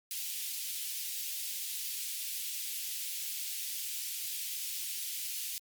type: high-pass noise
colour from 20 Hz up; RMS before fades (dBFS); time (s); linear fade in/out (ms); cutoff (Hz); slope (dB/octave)
white; -38; 0.11-5.58; 0; 2500; 24
effects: Opus 48 kbps